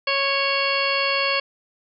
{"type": "harmonic tone with a mistuned harmonic", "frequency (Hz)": 552, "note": "C#5", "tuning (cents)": -7, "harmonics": [1, 2, 3, 4, 5, 6, 8, 9], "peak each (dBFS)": [-26, -26, -30, -27, -25, -31, -27, -37], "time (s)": [0.07, 1.4], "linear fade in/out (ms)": 5, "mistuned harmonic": 4, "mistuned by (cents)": 15, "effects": []}